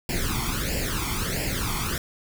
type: noise with flanger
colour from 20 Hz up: pink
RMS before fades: -27 dBFS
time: 0.09-1.98 s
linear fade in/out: 2 ms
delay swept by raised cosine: 0.4 to 0.91 ms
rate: 1.5 Hz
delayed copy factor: +0.8
effects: none